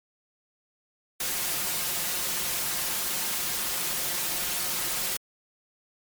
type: noise with comb filter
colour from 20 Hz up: white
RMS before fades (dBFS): -29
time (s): 1.2-5.17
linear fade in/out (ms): 5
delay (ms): 5.6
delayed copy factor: +0.5
effects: MP3 96 kbps